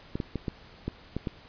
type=clicks; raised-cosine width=3 ms; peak=-17 dBFS; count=7; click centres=0.155 / 0.202 / 0.357 / 0.482 / 0.88 / 1.166 / 1.272 s; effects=pink hiss -52 dBFS RMS until 1.48 s + resampled to 11025 Hz